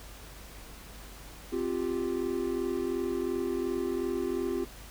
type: chord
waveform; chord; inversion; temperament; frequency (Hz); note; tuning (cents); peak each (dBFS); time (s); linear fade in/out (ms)
triangle; C suspended fourth; none; equal; 261.6 / 349.2 / 392; C4 / F4 / G4; 0 / 0 / 0; -33 / -30 / -31; 1.52-4.65; 10
effects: added 50 Hz sine -48 dBFS peak until 4.9 s + pink hiss -49 dBFS RMS until 4.9 s